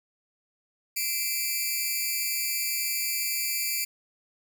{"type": "tone with amplitude modulation", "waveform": "5% pulse", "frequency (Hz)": 2349, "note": "D7", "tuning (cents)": 0, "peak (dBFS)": -13, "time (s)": [0.96, 3.85], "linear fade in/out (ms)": 10, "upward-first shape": "sine", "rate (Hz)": 283, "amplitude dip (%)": 85, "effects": []}